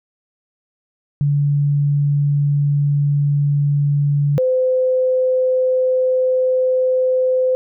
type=tone pair in turn; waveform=sine; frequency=143.9 / 512.8 Hz; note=D3 / C5; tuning=-35 / -35 cents; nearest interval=octave + minor seventh; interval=2200 cents; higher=second; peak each=-13 dBFS; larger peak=neither; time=1.21-4.38 / 4.38-7.55 s; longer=neither; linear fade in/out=0 ms; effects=none